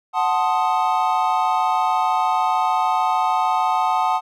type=chord; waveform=triangle; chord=F# diminished seventh; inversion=none; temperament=equal; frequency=740 / 880 / 1046.5 / 1244.5 Hz; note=F#5 / A5 / C6 / Eb6; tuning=0 / 0 / 0 / 0 cents; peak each=-19 / -19 / -23 / -22 dBFS; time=0.13-4.21 s; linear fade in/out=50 ms; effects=none